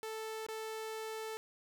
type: tone with dropouts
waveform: sawtooth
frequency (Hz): 440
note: A4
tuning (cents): 0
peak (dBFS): -36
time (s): 0.03-1.37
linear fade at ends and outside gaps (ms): 0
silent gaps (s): 0.465-0.486
effects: none